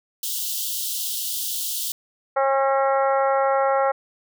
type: high-pass noise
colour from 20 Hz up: white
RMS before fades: -27 dBFS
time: 0.23-1.92 s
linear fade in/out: 2 ms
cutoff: 2900 Hz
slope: 96 dB/octave
type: harmonic tone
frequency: 271.2 Hz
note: C#4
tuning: 38 cents flat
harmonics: 2 / 3 / 4 / 5 / 6 / 7 / 8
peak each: -20 / -22 / -28 / -26 / -40 / -34 / -42 dBFS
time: 2.36-3.92 s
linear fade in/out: 10 ms
effects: none